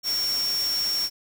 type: tone in noise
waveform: sine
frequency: 5500 Hz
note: F8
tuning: 27 cents flat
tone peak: -23 dBFS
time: 0.03-1.1 s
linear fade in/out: 50 ms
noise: white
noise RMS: -34 dBFS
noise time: 0.03-1.1 s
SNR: +8 dB
effects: none